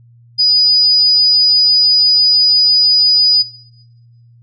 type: tone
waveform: sine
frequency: 4947 Hz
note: D#8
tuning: 11 cents flat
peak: -8 dBFS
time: 0.38-3.43 s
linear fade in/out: 20 ms
effects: noise-tail reverb RT60 1.0 s tail -18 dB re dry + added 118 Hz sine -42 dBFS peak until 4.42 s